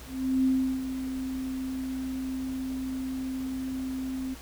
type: tone with ADSR envelope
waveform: sine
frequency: 261.6 Hz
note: C4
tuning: in tune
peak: -20 dBFS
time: 0.06-4.35 s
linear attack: 390 ms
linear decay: 360 ms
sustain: -10 dB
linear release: 19 ms
effects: added 60 Hz sine -45 dBFS peak until 4.41 s + pink hiss -47 dBFS RMS until 4.41 s